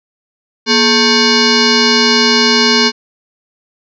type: tone with frequency modulation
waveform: sine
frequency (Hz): 2230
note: C#7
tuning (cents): +10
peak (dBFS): -7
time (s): 0.66-2.92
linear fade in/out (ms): 50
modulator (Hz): 664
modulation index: 4.6
effects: none